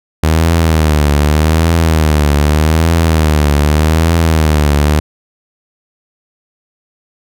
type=tone with vibrato; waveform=sawtooth; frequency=77.78 Hz; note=D#2; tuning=in tune; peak=-4 dBFS; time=0.23-5 s; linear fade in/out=5 ms; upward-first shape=triangle; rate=0.83 Hz; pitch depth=130 cents each way; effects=none

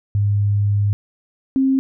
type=tone pair in turn; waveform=sine; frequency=102.1 / 266.7 Hz; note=G#2 / C4; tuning=-29 / +33 cents; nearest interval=octave + perfect fourth; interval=1662 cents; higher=second; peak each=-14 / -13 dBFS; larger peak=second; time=0.15-0.93 / 1.56-1.79 s; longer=first; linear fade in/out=0 ms; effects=none

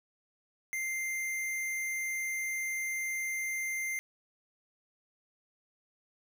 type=tone; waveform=square; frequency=2093 Hz; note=C7; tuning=in tune; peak=-33 dBFS; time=0.73-3.99 s; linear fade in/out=0 ms; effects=none

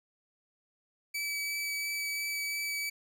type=tone with vibrato; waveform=sawtooth; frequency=2295 Hz; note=D7; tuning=40 cents flat; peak=-29 dBFS; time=1.14-2.9 s; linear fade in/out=10 ms; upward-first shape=triangle; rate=2.9 Hz; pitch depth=9 cents each way; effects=none

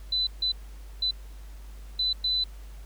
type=tone bursts at uneven times; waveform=sine; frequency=4006 Hz; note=B7; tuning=24 cents sharp; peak=-23 dBFS; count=5; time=0.12-0.27 / 0.42-0.52 / 1.02-1.11 / 1.99-2.13 / 2.24-2.44 s; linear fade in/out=5 ms; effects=added 50 Hz sine -40 dBFS peak until 2.85 s + pink hiss -56 dBFS RMS until 2.85 s

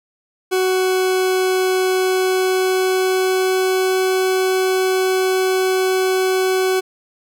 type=tone with pitch glide; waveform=40% pulse; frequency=372.9 to 375.3 Hz; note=F#4 to F#4; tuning=+14 to +25 cents; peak=-14 dBFS; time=0.51-6.81 s; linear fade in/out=20 ms; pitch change=+11 cents; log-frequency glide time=1.88-4.03 s; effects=none

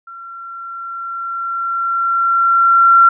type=tone with level ramp; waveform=sine; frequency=1365 Hz; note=F6; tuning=40 cents flat; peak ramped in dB=-31 to -4 dBFS; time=0.07-3.09 s; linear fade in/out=5 ms; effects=none

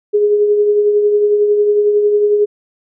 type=tone with tremolo; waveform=sine; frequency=415.3 Hz; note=G#4; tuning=in tune; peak=-7 dBFS; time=0.13-2.46 s; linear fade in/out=20 ms; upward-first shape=triangle; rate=11 Hz; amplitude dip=45%; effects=none

